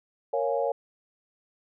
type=chord; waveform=sine; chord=Bb minor seventh; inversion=none; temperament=equal; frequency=466.2 / 554.4 / 698.5 / 830.6 Hz; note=Bb4 / Db5 / F5 / Ab5; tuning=0 / 0 / 0 / 0 cents; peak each=-29 / -27 / -32 / -33 dBFS; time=0.33-0.72 s; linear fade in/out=5 ms; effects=none